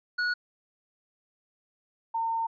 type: tone pair in turn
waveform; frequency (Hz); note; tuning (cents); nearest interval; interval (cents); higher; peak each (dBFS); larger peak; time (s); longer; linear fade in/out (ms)
square / sine; 1460 / 909.7; F#6 / A#5; -24 / -43; minor sixth; 819; first; -26; neither; 0.18-0.34 / 2.14-2.47; second; 10
effects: resampled to 11025 Hz